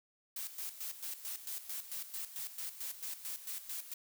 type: noise with tremolo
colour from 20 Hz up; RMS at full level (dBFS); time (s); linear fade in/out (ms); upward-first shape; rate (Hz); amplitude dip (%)
blue; -41; 0.36-3.94; 5; square; 4.5; 70
effects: none